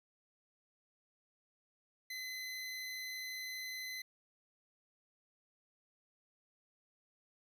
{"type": "tone", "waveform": "25% pulse", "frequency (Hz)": 2033, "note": "B6", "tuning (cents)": 50, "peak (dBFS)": -38, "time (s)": [2.1, 4.02], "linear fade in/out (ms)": 5, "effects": []}